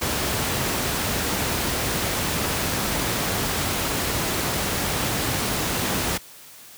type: noise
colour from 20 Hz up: pink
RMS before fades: -24 dBFS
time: 0.01-6.18 s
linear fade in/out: 10 ms
effects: white hiss -45 dBFS RMS until 6.77 s + high-pass 60 Hz 12 dB/octave